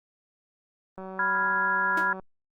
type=click train; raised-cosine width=1 ms; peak=-26 dBFS; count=231; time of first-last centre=0.98-2.197 s; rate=189 Hz
type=chord; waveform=sine; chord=F diminished; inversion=second; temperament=equal; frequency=987.8 / 1396.9 / 1661.2 Hz; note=Cb6 / F6 / Ab6; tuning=0 / 0 / 0 cents; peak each=-27 dBFS; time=1.19-2.13 s; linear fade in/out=2 ms
type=tone with exponential decay; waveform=sawtooth; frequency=320 Hz; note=D#4; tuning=49 cents sharp; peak=-26 dBFS; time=1.97-2.11 s; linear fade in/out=5 ms; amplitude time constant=29 ms
effects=Opus 32 kbps